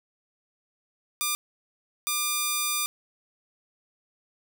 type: tone bursts at uneven times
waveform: 5% pulse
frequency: 1200 Hz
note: D6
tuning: 37 cents sharp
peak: -13 dBFS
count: 2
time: 1.21-1.35 / 2.07-2.86 s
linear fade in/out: 0 ms
effects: none